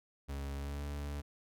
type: tone with pitch glide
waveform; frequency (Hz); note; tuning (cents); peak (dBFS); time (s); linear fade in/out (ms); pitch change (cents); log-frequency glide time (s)
40% pulse; 69.7 to 72.12; C#2 to D2; +10 to -31; -37; 0.28-1.22; 20; +59; 0.55-0.84
effects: none